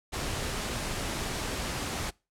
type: noise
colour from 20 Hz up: pink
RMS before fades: -33 dBFS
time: 0.12-2.11 s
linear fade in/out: 20 ms
effects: noise-tail reverb RT60 0.3 s tail -25 dB re dry + low-pass 10000 Hz 12 dB/octave